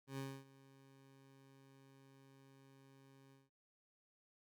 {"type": "tone with ADSR envelope", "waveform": "20% pulse", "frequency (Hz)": 135.6, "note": "C#3", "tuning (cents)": -38, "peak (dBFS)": -37, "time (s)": [0.07, 3.5], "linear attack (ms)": 110, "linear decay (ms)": 260, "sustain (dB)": -21, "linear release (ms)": 180, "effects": []}